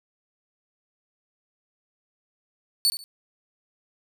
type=tone with echo; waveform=sawtooth; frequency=4482 Hz; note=C#8; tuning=18 cents sharp; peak=-15 dBFS; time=2.85-2.9 s; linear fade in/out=0 ms; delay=70 ms; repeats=2; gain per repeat=-12 dB; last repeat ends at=3.04 s; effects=none